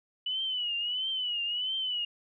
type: tone with vibrato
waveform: sine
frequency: 2960 Hz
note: F#7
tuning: in tune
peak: -29 dBFS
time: 0.26-2.05 s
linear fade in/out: 5 ms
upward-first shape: triangle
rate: 1.5 Hz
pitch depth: 110 cents each way
effects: none